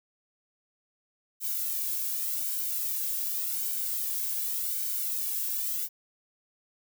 violet noise with flanger, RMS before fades -31 dBFS, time 1.4-5.89 s, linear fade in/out 50 ms, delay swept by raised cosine 1.3 to 1.83 ms, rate 0.87 Hz, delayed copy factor +0.7, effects none

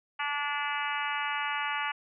harmonic tone, 290 Hz, D4, 22 cents flat, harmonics 3 / 4 / 5 / 6 / 7 / 8 / 9 / 10, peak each -35 / -36 / -37 / -38 / -38 / -39 / -40 / -40 dBFS, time 0.19-1.92 s, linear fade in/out 10 ms, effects none

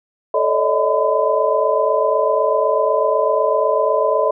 sine tone cluster, 436.5 / 560 / 608 / 636 / 1011 Hz, A4 / C#5 / D#5 / D#5 / B5, -14 / +18 / -40 / +38 / +40 cents, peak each -20 dBFS, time 0.34-4.31 s, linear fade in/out 5 ms, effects none

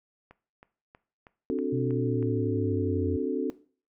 click train, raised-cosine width 0.5 ms, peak -34 dBFS, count 7, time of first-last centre 0.31-2.227 s, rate 3.13 Hz
sine chord, D dominant seventh, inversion third, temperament equal, 261.6 / 293.7 / 370 / 440 Hz, C4 / D4 / F#4 / A4, 0 / 0 / 0 / 0 cents, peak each -31 dBFS, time 1.5-3.5 s, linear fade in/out 0 ms
sine linear sweep, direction down, 129.6 to 88.6 Hz, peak -29 dBFS, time 1.72-3.17 s, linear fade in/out 10 ms
effects noise-tail reverb RT60 0.4 s tail -17 dB re dry

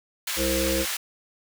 pink high-pass noise, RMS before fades -29 dBFS, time 0.27-0.97 s, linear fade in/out 5 ms, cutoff 1700 Hz, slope 12 dB/octave
harmonic tone, 65.8 Hz, C2, 10 cents sharp, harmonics 1 / 3 / 5 / 7 / 8, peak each -30 / -33 / -28 / -33 / -27 dBFS, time 0.36-0.86 s, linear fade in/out 50 ms
effects none

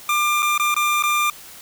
25% pulse tone with dropouts, 1194 Hz, D6, 28 cents sharp, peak -13 dBFS, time 0.09-1.3 s, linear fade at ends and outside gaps 2 ms, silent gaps 0.423-0.427 / 0.578-0.597 / 0.743-0.764 / 1.025-1.036 s, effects white hiss -41 dBFS RMS until 1.61 s

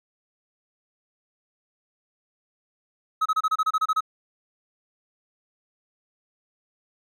triangle tone bursts, 1278 Hz, D#6, 46 cents sharp, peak -17 dBFS, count 11, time 3.21-4.007 s, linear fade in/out 10 ms, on 47 ms, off 28 ms, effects none

